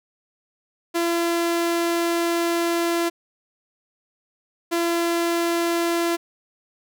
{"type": "tone pair in turn", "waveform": "sawtooth", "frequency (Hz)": [339.6, 339.6], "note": ["F4", "F4"], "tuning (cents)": [-48, -48], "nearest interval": "unison", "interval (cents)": 0, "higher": "neither", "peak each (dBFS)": -16, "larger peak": "neither", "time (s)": [[0.94, 3.1], [4.71, 6.17]], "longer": "first", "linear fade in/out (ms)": 20, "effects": []}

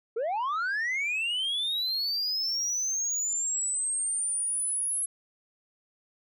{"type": "linear sweep", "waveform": "sine", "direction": "up", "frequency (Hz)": [421, 10850], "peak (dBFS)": -24, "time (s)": [0.16, 5.06], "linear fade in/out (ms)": 10, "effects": ["tanh soft clip ceiling -26 dBFS"]}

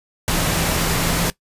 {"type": "tone in noise", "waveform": "sine", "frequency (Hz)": 167.5, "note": "E3", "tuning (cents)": 28, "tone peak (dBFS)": -25, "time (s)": [0.28, 1.3], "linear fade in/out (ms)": 0, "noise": "pink", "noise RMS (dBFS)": -20, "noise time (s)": [0.28, 1.3], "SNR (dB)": -8, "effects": ["noise-tail reverb RT60 0.1 s tail -18 dB re dry", "resampled to 32000 Hz"]}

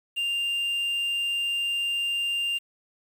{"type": "tone with quantisation", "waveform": "triangle", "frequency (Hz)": 2794, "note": "F7", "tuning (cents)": 0, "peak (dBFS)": -23, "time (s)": [0.16, 2.59], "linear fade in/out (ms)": 20, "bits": 8, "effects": []}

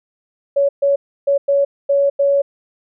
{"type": "tone bursts at uneven times", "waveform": "sine", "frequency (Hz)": 561, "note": "C#5", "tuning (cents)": 21, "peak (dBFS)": -11, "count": 6, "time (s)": [[0.56, 0.69], [0.82, 0.96], [1.27, 1.38], [1.48, 1.65], [1.89, 2.1], [2.19, 2.42]], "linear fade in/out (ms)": 10, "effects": []}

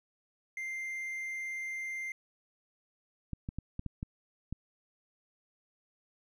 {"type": "tone", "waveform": "triangle", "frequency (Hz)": 2094, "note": "C7", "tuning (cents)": 1, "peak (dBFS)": -34, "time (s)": [0.57, 2.12], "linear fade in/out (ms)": 2}
{"type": "clicks", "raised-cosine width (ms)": 5, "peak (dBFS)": -24, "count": 7, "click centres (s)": [3.333, 3.489, 3.586, 3.794, 3.863, 4.029, 4.526]}
{"effects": []}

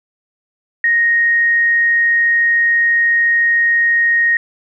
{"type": "tone", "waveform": "sine", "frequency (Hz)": 1867, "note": "A#6", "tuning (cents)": 2, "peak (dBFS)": -10, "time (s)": [0.84, 4.37], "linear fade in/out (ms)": 2, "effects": []}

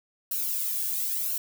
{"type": "noise with flanger", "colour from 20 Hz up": "violet", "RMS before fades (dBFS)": -29, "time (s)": [0.31, 1.38], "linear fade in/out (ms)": 5, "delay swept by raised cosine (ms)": [0.71, 1.81], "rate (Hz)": 0.96, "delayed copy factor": 0.7, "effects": []}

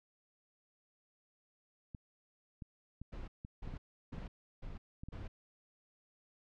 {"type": "clicks", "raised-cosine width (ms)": 5, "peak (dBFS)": -33, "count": 9, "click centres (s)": [1.948, 2.622, 3.016, 3.449, 3.675, 3.739, 4.182, 5.035, 5.086]}
{"type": "noise bursts", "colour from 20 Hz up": "brown", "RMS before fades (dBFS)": -45, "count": 5, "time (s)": [3.12, 5.28], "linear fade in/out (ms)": 10, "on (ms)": 160, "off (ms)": 340}
{"effects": ["low-pass 4000 Hz 12 dB/octave"]}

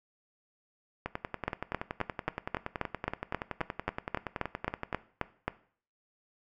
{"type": "two click trains", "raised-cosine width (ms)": 0.5, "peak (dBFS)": [-14, -18], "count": [16, 42], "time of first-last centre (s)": [[1.48, 5.48], [1.06, 4.928]], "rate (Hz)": [3.75, 10.6], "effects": ["noise-tail reverb RT60 0.5 s tail -17 dB re dry"]}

